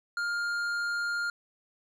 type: tone with tanh clipping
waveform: sine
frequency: 1407 Hz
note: F6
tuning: 12 cents sharp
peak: -30 dBFS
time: 0.17-1.3 s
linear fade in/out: 2 ms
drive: 10 dB
effects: none